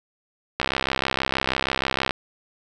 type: click train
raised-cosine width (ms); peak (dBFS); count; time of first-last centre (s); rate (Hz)
0.3; -5; 101; 0.6-2.108; 66.3
effects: none